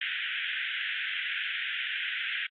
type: band-pass noise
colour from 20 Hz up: pink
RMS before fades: -33 dBFS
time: 0.01-2.47 s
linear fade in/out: 5 ms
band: 1500 to 3400 Hz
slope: 96 dB/octave
effects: AAC 32 kbps